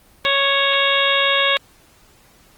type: harmonic tone with a mistuned harmonic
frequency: 554.4 Hz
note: C#5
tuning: in tune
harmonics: 1 / 2 / 3 / 4 / 5 / 6 / 7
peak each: -22 / -22 / -22 / -22 / -22 / -22 / -22 dBFS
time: 0.25-1.57 s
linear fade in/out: 0 ms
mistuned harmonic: 7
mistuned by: -77 cents
effects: pink hiss -52 dBFS RMS until 2.57 s + Opus 24 kbps